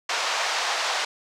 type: band-pass noise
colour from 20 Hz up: pink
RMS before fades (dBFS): -26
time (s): 0.09-1.05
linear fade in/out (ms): 5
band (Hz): 650 to 6400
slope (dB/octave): 24
effects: none